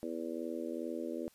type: harmonic tone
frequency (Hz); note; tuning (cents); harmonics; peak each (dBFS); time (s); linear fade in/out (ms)
82.41; E2; 0; 3 / 4 / 5 / 6 / 7; -42 / -40 / -45 / -44 / -45; 0.03-1.28; 0
effects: white hiss -66 dBFS RMS until 1.34 s + resampled to 32000 Hz